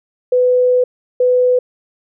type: tone bursts at uneven times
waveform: sine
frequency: 499.5 Hz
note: B4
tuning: 20 cents sharp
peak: -9 dBFS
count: 2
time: 0.32-0.84 / 1.2-1.59 s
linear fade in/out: 5 ms
effects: none